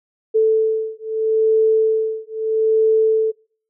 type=beating tone pair; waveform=sine; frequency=440 / 440.78 Hz; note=A4 / A4; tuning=0 / +3 cents; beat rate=0.78 Hz; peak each=-17 dBFS; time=0.34-3.32 s; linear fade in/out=20 ms; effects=noise-tail reverb RT60 0.5 s tail -26 dB re dry